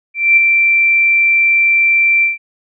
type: tone with ADSR envelope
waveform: sine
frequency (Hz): 2349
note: D7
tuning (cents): 0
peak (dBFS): -4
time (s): 0.14-2.38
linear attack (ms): 230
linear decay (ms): 11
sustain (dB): -4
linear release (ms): 150
effects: none